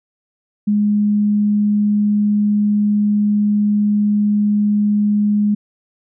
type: tone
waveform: sine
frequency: 207.7 Hz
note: G#3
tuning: in tune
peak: -12 dBFS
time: 0.67-5.55 s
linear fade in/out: 10 ms
effects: none